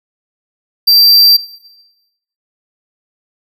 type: tone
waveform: square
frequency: 4699 Hz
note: D8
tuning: in tune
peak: -5 dBFS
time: 0.87-1.37 s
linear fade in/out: 10 ms
effects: noise-tail reverb RT60 1.0 s tail -17 dB re dry